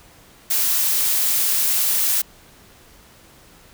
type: noise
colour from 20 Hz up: blue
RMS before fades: -19 dBFS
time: 0.5-2.22 s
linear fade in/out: 10 ms
effects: pink hiss -49 dBFS RMS until 3.73 s